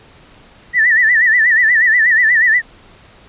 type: tone with vibrato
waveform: sine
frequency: 1864.7 Hz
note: A#6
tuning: in tune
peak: -8 dBFS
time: 0.73-2.62 s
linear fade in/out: 50 ms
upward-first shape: sine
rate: 8.3 Hz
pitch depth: 120 cents each way
effects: pink hiss -44 dBFS RMS until 3.28 s + resampled to 8000 Hz